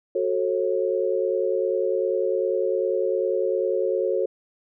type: chord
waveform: sine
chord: F# minor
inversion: none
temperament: equal with one note detuned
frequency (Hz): 370 / 440 / 542.6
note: F#4 / A4 / C#5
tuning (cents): 0 / 0 / -37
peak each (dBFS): -25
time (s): 0.15-4.26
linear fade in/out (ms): 5
effects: none